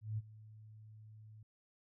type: tone with ADSR envelope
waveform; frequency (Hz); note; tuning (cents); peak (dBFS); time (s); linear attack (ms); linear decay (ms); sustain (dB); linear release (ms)
sine; 108.2; A2; -29; -34; 0.01-1.43; 170; 31; -19; 4
effects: none